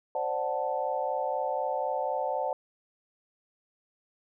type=chord; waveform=sine; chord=D dominant seventh; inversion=third; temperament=equal; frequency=523.3 / 587.3 / 740 / 880 Hz; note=C5 / D5 / F#5 / A5; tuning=0 / 0 / 0 / 0 cents; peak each=-33 dBFS; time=0.15-2.53 s; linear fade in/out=2 ms; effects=none